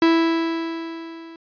45% pulse tone with level ramp, 329.6 Hz, E4, in tune, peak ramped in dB -12 to -38 dBFS, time 0.02-1.36 s, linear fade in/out 2 ms, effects resampled to 11025 Hz

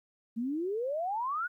sine exponential sweep, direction up, 220 to 1500 Hz, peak -30 dBFS, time 0.36-1.48 s, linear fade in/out 20 ms, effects 12-bit

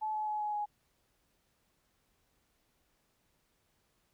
sine tone with pitch steps, 863 / 855.6 / 848.2 / 840.9 / 833.6 Hz, A5 / A5 / G#5 / G#5 / G#5, -34 / -49 / +36 / +21 / +6 cents, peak -32 dBFS, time 0.01-0.66 s, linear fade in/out 20 ms, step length 130 ms, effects pink hiss -75 dBFS RMS until 4.13 s

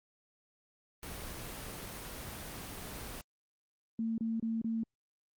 pink noise, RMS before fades -43 dBFS, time 1.03-3.21 s, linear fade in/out 0 ms
sine tone bursts, 225.8 Hz, A3, 45 cents sharp, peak -31 dBFS, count 4, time 3.99-4.834 s, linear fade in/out 2 ms, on 190 ms, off 28 ms
effects Opus 24 kbps

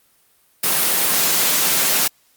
white high-pass noise, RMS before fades -17 dBFS, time 0.63-2.08 s, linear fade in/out 10 ms, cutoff 130 Hz, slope 96 dB/octave, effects white hiss -58 dBFS RMS until 2.36 s + Opus 32 kbps

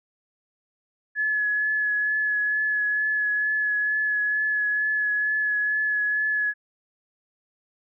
sine tone with vibrato, 1703 Hz, G#6, 43 cents sharp, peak -21 dBFS, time 1.15-6.54 s, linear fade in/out 50 ms, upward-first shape triangle, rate 2.2 Hz, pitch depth 19 cents each way, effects none

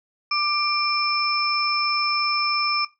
sine tone cluster, 1183 / 2373 / 5270 Hz, D6 / D7 / E8, +12 / +17 / -1 cents, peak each -24 dBFS, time 0.31-2.85 s, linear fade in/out 5 ms, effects noise-tail reverb RT60 0.2 s tail -17 dB re dry

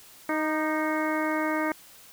harmonic tone with a mistuned harmonic, 311.1 Hz, D#4, in tune, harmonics 1 / 2 / 3 / 4 / 5 / 6 / 7, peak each -28 / -31 / -33 / -34 / -35 / -36 / -36 dBFS, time 0.29-1.72 s, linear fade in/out 2 ms, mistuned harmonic 4, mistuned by -32 cents, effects white hiss -51 dBFS RMS until 2.12 s

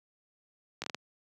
slowing click train, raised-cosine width 0.2 ms, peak -18 dBFS, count 5, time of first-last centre 0.82-0.946 s, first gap 18 ms, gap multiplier 1.39, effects high-pass 150 Hz 12 dB/octave

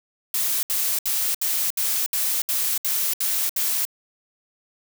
blue noise bursts, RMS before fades -23 dBFS, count 10, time 0.34-3.852 s, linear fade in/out 2 ms, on 290 ms, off 68 ms, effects none

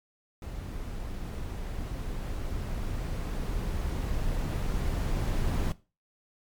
brown noise with level ramp, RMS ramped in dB -37 to -27 dBFS, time 0.42-5.72 s, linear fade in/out 2 ms, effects noise-tail reverb RT60 0.3 s tail -18 dB re dry + MP3 96 kbps

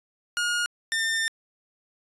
sawtooth tone pair in turn, 1431 / 1802.9 Hz, F6 / A6, +42 / +42 cents, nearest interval major third, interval 400 cents, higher second, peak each -20 dBFS, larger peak neither, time 0.37-0.66 / 0.92-1.28 s, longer second, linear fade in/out 0 ms, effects resampled to 24000 Hz

